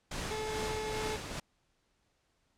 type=noise with tremolo; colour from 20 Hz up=pink; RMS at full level=-37 dBFS; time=0.11-1.4 s; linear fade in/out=5 ms; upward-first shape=sine; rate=2.4 Hz; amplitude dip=45%
type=tone; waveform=30% pulse; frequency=432.6 Hz; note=A4; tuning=29 cents flat; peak=-33 dBFS; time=0.31-1.16 s; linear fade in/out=0 ms
effects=pink hiss -75 dBFS RMS until 2.57 s + low-pass 8000 Hz 12 dB/octave